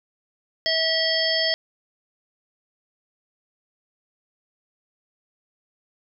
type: harmonic tone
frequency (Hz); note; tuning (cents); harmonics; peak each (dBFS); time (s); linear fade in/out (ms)
648; E5; -30; 1 / 3 / 5 / 7 / 8; -26 / -26 / -26 / -26 / -26; 0.66-1.54; 0
effects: none